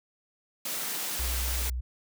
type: high-pass noise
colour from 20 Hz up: white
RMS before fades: -33 dBFS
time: 0.65-1.7 s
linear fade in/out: 5 ms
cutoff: 140 Hz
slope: 96 dB/octave
type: tone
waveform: sine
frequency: 61.74 Hz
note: B1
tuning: in tune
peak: -29 dBFS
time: 1.19-1.81 s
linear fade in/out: 10 ms
effects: none